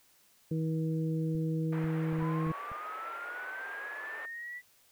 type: harmonic tone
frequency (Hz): 160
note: D#3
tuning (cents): +49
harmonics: 1 / 2 / 3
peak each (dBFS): -30 / -36 / -40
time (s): 0.51-2.52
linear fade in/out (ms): 5
type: clicks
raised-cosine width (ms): 5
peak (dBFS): -35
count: 8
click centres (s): 1.351 / 1.842 / 2.128 / 2.188 / 2.225 / 2.466 / 2.505 / 2.717
type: band-pass noise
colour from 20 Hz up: white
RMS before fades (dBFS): -46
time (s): 1.72-4.26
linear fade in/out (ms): 10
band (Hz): 420 to 1900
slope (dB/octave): 24
type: linear sweep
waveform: sine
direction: up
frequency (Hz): 972 to 1975.5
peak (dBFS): -39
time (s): 2.18-4.62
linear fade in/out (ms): 50
effects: white hiss -65 dBFS RMS until 4.91 s